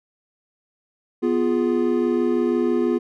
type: chord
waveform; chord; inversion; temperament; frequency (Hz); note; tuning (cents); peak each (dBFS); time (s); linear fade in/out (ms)
triangle; F diminished; second; equal; 246.9 / 349.2 / 415.3; Cb4 / F4 / Ab4; 0 / 0 / 0; -20 / -19 / -22; 1.22-2.99; 20
effects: none